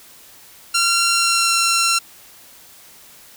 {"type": "tone with pitch glide", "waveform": "10% pulse", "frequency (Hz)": [1374, 1359.8], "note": ["F6", "F6"], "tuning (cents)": [-29, -47], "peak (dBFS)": -6, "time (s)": [0.74, 1.99], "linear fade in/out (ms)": 10, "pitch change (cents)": -18, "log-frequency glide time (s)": [1.14, 1.56], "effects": ["white hiss -45 dBFS RMS until 3.36 s"]}